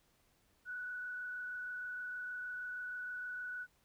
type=tone with frequency modulation; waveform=sine; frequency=1479 Hz; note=F#6; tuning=1 cent flat; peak=-40 dBFS; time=0.65-3.67 s; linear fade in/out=50 ms; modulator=26.4 Hz; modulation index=0.67; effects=pink hiss -73 dBFS RMS until 3.84 s